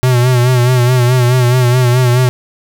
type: tone with vibrato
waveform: square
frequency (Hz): 124.6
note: B2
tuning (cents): +16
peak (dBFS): -8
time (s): 0.03-2.29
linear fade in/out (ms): 0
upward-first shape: sine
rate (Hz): 4.7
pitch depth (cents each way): 57
effects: none